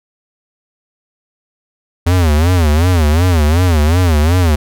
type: tone with vibrato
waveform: square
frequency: 82.41 Hz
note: E2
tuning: in tune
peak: -9 dBFS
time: 2.06-4.56 s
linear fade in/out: 10 ms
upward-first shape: sine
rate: 2.7 Hz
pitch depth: 190 cents each way
effects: none